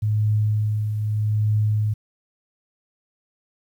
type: tone with tremolo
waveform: sine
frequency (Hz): 106.6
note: G#2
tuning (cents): +46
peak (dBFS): -16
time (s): 0.02-1.94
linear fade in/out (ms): 10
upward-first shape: triangle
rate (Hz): 0.81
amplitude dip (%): 50
effects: 9-bit